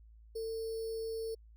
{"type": "tone with sample-and-hold", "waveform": "sine", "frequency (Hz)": 449.1, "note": "A4", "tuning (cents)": 35, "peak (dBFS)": -35, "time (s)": [0.35, 1.35], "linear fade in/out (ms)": 10, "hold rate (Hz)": 4900, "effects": ["added 55 Hz sine -54 dBFS peak until 1.56 s", "MP3 96 kbps"]}